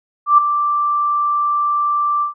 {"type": "tone with ADSR envelope", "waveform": "sine", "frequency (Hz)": 1174.7, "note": "D6", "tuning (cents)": 0, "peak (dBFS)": -4, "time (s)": [0.26, 2.34], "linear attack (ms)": 120, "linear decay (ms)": 6, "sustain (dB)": -10, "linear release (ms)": 120, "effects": []}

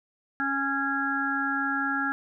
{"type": "harmonic tone", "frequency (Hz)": 275.7, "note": "C#4", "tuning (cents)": -9, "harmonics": [1, 3, 5, 6], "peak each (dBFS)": [-31, -34, -29, -29], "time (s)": [0.4, 2.12], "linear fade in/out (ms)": 0, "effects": []}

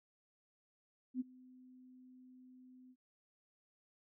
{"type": "tone with ADSR envelope", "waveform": "sine", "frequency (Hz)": 254.5, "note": "C4", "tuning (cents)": -48, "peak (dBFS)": -33, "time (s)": [1.14, 2.96], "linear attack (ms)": 63, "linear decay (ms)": 21, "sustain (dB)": -24, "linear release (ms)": 53, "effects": []}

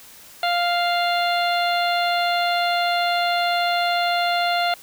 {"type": "harmonic tone", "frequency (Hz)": 698.5, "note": "F5", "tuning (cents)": 0, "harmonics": [1, 2, 3, 4, 5, 6], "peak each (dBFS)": [-20, -26, -29, -30, -30, -30], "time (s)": [0.43, 4.74], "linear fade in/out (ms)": 2, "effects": ["white hiss -45 dBFS RMS until 4.82 s"]}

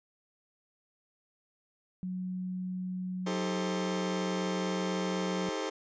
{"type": "tone", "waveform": "sine", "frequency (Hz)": 183.8, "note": "F#3", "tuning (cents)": -11, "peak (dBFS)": -33, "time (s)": [2.03, 5.49], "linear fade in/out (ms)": 0}
{"type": "chord", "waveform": "sawtooth", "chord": "A half-diminished seventh", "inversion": "second", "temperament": "just", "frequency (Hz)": [316.8, 396, 440, 528], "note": ["Eb4", "G4", "A4", "C5"], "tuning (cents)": [31, 18, 0, 16], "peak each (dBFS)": -34, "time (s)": [3.26, 5.7], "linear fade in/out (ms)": 10}
{"effects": ["resampled to 16000 Hz"]}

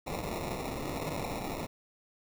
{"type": "noise with sample-and-hold", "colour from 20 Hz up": "blue", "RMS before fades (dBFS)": -36, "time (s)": [0.06, 1.67], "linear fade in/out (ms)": 20, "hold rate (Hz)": 1575, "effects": []}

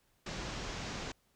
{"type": "low-pass noise", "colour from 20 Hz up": "pink", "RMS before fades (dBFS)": -41, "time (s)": [0.26, 1.12], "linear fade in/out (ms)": 5, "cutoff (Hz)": 7000, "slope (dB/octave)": 48, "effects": ["pink hiss -73 dBFS RMS until 1.35 s"]}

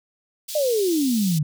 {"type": "high-pass noise", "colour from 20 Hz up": "pink", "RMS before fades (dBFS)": -32, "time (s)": [0.48, 1.39], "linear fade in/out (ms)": 10, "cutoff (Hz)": 3600, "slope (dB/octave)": 24}
{"type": "exponential sweep", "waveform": "sine", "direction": "down", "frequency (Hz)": [622.3, 144.7], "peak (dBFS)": -18, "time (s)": [0.55, 1.43], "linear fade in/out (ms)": 5}
{"effects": []}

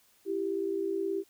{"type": "tone pair together", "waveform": "sine", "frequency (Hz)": [333.2, 392.1], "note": ["E4", "G4"], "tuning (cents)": [19, 0], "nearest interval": "minor third", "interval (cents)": 281, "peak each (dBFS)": [-34, -30], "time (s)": [0.25, 1.24], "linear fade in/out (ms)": 50, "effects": ["white hiss -65 dBFS RMS until 1.29 s"]}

